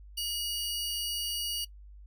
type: tone pair together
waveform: sawtooth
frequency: 2895 / 4596 Hz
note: F#7 / D8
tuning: -38 / -38 cents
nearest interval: minor sixth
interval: 800 cents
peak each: -31 / -32 dBFS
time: 0.17-1.65 s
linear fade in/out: 10 ms
effects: noise-tail reverb RT60 0.1 s tail -20 dB re dry + added 50 Hz sine -47 dBFS peak until 2.06 s